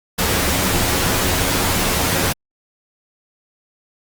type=noise with comb filter; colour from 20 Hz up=pink; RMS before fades=-18 dBFS; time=0.18-2.33 s; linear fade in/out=10 ms; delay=11 ms; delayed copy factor=+0.5; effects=Opus 48 kbps